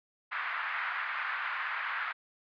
white band-pass noise, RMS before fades -35 dBFS, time 0.31-2.13 s, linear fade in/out 20 ms, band 1100 to 1900 Hz, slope 24 dB/octave, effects resampled to 11025 Hz

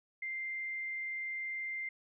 sine tone, 2093 Hz, C7, in tune, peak -36 dBFS, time 0.22-1.89 s, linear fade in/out 5 ms, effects none

